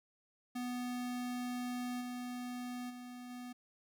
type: tone with level steps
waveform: square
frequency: 246.9 Hz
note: B3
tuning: in tune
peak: -38 / -41 / -47 / -45 dBFS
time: 0.55-3.53 s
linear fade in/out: 10 ms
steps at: 2 / 2.89 / 3.29 s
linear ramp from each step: 20 ms
effects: none